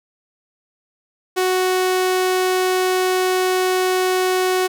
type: tone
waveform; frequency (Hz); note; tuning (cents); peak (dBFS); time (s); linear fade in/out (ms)
sawtooth; 370; F#4; 0; -12; 1.36-4.68; 20
effects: none

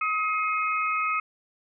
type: tone cluster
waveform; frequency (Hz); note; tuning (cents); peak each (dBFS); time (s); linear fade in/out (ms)
sine; 1268 / 2147 / 2525; D#6 / C7 / D#7; +32 / +44 / +25; -25 / -32 / -30; 0.01-1.2; 5
effects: none

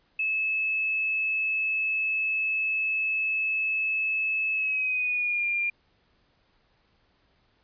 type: tone with pitch glide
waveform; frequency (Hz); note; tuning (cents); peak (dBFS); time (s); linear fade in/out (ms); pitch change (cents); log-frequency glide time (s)
sine; 2600 to 2398; E7 to D7; -24 to +36; -24; 0.19-5.7; 5; -140; 4.53-5.47
effects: pink hiss -67 dBFS RMS until 7.63 s + resampled to 11025 Hz

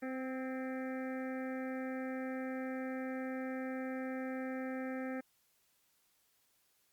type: harmonic tone with a mistuned harmonic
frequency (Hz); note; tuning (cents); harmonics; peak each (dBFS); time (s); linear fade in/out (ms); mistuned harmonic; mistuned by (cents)
260; C4; -11; 1 / 2 / 3 / 5 / 6 / 7 / 8 / 9; -39 / -43 / -50 / -53 / -52 / -52 / -55 / -58; 0.02-5.21; 10; 6; +40
effects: white hiss -74 dBFS RMS until 6.92 s + Opus 48 kbps

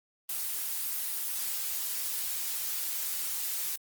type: noise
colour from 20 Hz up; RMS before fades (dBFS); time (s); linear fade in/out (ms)
blue; -33; 0.29-3.76; 5
effects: Opus 24 kbps

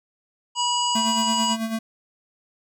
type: harmonic tone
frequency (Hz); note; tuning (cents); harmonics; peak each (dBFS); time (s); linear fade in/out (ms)
971; B5; -30; 1 / 3 / 5 / 7 / 8; -23 / -25 / -30 / -32 / -31; 0.55-1.57; 50
type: tone with tremolo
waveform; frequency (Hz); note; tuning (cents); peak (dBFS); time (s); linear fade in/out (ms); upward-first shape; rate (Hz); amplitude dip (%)
square; 224; A3; +31; -23; 0.95-1.79; 5; sine; 9.1; 60
effects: none

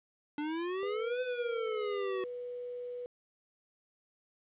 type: exponential two-way sweep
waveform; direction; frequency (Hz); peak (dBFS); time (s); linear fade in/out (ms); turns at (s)
square; up then down; 291.2 to 509 to 371; -34; 0.38-2.24; 2; 1.21
type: tone with pitch glide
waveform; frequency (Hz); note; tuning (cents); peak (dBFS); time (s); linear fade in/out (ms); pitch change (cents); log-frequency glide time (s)
sine; 493.9 to 490.5; B4 to B4; 0 to -12; -38; 0.83-3.06; 0; -12; 1.51-2.33
effects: resampled to 8000 Hz + 11-bit

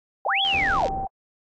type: tone with pitch glide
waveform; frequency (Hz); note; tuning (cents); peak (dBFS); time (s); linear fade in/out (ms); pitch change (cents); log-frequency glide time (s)
sine; 784 to 775; G5 to G5; 0 to -20; -26; 0.25-1.07; 2; -20; 0.7-0.91
type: linear two-way sweep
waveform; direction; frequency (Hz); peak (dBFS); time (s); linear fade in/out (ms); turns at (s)
sine; up then down; 463.5 to 3434 to 463.5; -20; 0.26-0.87; 5; 0.42
type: click train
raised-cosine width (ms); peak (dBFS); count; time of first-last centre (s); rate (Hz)
0.2; -20; 36; 0.45-0.883; 80.9
type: low-pass noise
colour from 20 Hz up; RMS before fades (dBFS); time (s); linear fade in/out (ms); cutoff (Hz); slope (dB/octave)
pink; -33; 0.52-1.06; 20; 810; 24
effects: AAC 32 kbps

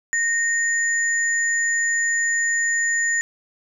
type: tone pair together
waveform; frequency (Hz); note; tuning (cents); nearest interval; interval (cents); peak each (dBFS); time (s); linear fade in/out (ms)
sine; 1853 / 7000; A#6 / A8; -11 / -10; octave + major seventh; 2301; -19 / -25; 0.13-3.21; 0
effects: none

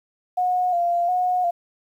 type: tone with vibrato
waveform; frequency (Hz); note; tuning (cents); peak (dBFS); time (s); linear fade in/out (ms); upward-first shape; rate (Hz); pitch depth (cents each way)
sine; 710; F5; +28; -18; 0.37-1.51; 10; square; 1.4; 41
effects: 9-bit

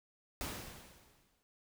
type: noise with exponential decay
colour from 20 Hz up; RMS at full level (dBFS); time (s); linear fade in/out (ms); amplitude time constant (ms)
pink; -39; 0.41-1.43; 0; 220
effects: none

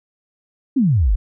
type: exponential sweep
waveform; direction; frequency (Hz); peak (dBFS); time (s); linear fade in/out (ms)
sine; down; 294.1 to 40.54; -12; 0.76-1.16; 10
effects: none

